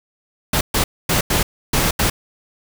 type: noise bursts at uneven times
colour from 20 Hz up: pink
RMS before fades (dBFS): -17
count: 6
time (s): 0.53-0.61 / 0.74-0.84 / 1.09-1.21 / 1.3-1.43 / 1.73-1.91 / 1.99-2.1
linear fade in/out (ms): 5
effects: none

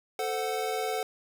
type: chord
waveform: square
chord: F# diminished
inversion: first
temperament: equal with one note detuned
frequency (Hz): 440 / 518.7 / 740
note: A4 / C5 / F#5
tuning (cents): 0 / -15 / 0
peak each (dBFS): -33 / -37 / -33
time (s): 0.19-1.03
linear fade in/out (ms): 2
effects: none

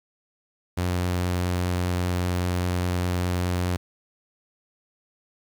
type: tone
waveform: sawtooth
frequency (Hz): 89.5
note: F2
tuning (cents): +43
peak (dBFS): -19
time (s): 0.77-3.77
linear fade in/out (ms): 10
effects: 9-bit

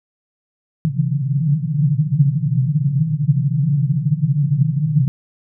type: band-pass noise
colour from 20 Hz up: white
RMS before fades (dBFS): -17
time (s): 0.85-5.08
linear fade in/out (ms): 0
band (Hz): 130 to 160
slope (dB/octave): 96
effects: none

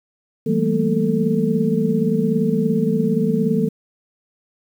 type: tone cluster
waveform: sine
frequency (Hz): 163.9 / 193.4 / 217 / 234.3 / 443.5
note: E3 / G3 / A3 / A#3 / A4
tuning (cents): -10 / -23 / -24 / +9 / +14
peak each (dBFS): -22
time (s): 0.46-3.69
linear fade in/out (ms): 10
effects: 8-bit

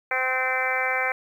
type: harmonic tone with a mistuned harmonic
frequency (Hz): 258.1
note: C4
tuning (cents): -23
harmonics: 2 / 3 / 4 / 5 / 6 / 7 / 8 / 9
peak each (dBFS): -31 / -30 / -34 / -33 / -29 / -32 / -28 / -29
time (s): 0.11-1.12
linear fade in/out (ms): 2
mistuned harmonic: 4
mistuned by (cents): +16
effects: 9-bit

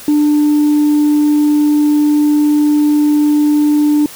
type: tone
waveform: sine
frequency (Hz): 297.1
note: D4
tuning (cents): +20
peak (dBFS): -6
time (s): 0.08-4.06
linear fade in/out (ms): 2
effects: tanh soft clip ceiling -6 dBFS + white hiss -33 dBFS RMS until 4.15 s

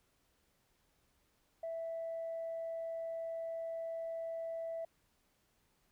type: tone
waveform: sine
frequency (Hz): 659.3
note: E5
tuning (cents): 0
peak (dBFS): -37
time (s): 1.63-4.85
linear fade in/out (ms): 5
effects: tanh soft clip ceiling -34 dBFS + pink hiss -75 dBFS RMS until 5.91 s

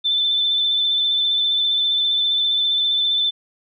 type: tone with vibrato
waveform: sine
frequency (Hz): 3531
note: A7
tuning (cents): +5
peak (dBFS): -16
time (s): 0.04-3.31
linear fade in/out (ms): 20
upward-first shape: triangle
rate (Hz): 15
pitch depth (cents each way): 26
effects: none

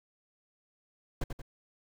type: noise with echo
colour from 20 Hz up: brown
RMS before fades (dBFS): -30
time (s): 1.21-1.24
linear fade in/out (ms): 5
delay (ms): 89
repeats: 2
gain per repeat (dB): -6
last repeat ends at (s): 1.418
effects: none

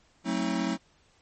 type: chord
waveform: square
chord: F# diminished seventh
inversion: none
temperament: just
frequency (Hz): 185 / 222 / 266.4 / 319.7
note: F#3 / A3 / C4 / Eb4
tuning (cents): 0 / +16 / +31 / +47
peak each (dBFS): -33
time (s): 0.24-0.78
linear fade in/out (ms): 50
effects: pink hiss -64 dBFS RMS until 1.21 s + MP3 32 kbps

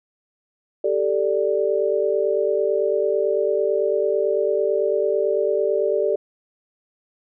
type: chord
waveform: sine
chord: G suspended second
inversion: none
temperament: just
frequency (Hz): 392 / 441 / 588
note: G4 / A4 / D5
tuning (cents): 0 / +4 / +2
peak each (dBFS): -22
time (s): 0.84-6.16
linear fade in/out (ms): 5
effects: none

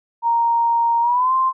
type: tone with pitch glide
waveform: sine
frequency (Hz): 932 to 1046.1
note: A#5 to C6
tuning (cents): -1 to -1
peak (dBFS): -14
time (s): 0.22-1.53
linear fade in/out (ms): 50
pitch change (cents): +200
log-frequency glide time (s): 1.01-1.33
effects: none

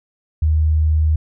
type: tone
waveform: sine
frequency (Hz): 77.78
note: D#2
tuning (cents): 0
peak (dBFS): -12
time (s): 0.42-1.16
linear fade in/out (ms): 5
effects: none

